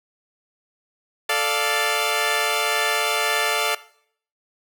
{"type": "chord", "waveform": "10% pulse", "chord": "D minor", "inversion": "second", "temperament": "equal", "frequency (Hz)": [440, 587.3, 698.5], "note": ["A4", "D5", "F5"], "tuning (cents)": [0, 0, 0], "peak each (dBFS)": -16, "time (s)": [1.29, 3.75], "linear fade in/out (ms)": 5, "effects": ["noise-tail reverb RT60 0.6 s tail -18 dB re dry"]}